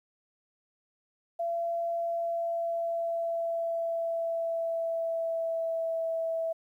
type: tone with pitch glide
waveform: sine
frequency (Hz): 678 to 656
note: E5 to E5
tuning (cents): +49 to -9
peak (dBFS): -28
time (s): 1.39-6.53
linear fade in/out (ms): 10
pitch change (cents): -58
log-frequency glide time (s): 1.95-6.06
effects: 11-bit